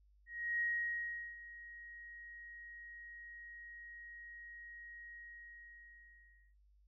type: tone with ADSR envelope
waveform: sine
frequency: 1887 Hz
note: A#6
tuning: 21 cents sharp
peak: -33 dBFS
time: 0.26-6.55 s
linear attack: 340 ms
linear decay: 760 ms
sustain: -17 dB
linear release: 1400 ms
effects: noise-tail reverb RT60 0.3 s tail -21 dB re dry + added 50 Hz sine -65 dBFS peak until 6.87 s